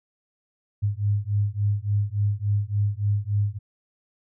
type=beating tone pair; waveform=sine; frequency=101 / 104.5 Hz; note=G#2 / G#2; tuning=-48 / +11 cents; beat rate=3.5 Hz; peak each=-24 / -24 dBFS; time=0.82-3.59 s; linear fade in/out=20 ms; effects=none